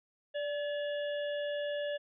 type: harmonic tone with a mistuned harmonic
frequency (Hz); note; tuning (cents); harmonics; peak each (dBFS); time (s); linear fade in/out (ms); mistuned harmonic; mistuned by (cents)
571; D5; -49; 1 / 3 / 5 / 6; -33 / -43 / -47 / -49; 0.34-1.98; 20; 1; +38
effects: none